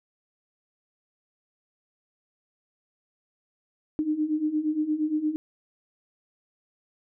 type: beating tone pair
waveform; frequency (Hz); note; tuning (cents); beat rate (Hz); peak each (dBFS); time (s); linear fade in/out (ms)
sine; 300.9 / 309.5; D4 / D#4; +42 / -9; 8.6; -29 / -25; 3.99-5.36; 0
effects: none